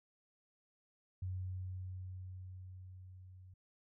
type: tone with level ramp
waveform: sine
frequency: 92.5 Hz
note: F#2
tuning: in tune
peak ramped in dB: -37 to -54 dBFS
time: 1.22-3.54 s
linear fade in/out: 5 ms
effects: none